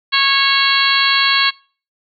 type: harmonic tone with a mistuned harmonic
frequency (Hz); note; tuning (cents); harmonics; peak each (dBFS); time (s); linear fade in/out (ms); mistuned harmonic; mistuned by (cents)
550; C#5; -14; 2 / 3 / 4 / 5 / 6 / 7 / 8; -19 / -19 / -19 / -19 / -19 / -19 / -19; 0.12-1.51; 20; 7; +49
effects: noise-tail reverb RT60 0.4 s tail -24 dB re dry